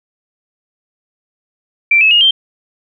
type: tone with pitch steps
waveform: sine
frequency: 2349 / 2591 / 2859 / 3154 Hz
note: D7 / E7 / F7 / G7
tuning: 0 / -30 / +40 / +10 cents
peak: -6 dBFS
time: 1.91-2.31 s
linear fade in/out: 5 ms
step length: 100 ms
effects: none